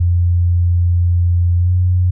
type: tone with pitch glide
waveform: sine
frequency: 87.31 to 90.08 Hz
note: F2 to F#2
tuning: 0 to -46 cents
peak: -10 dBFS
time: 0-2.11 s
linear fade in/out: 10 ms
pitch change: +54 cents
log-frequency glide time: 1.58-1.72 s
effects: none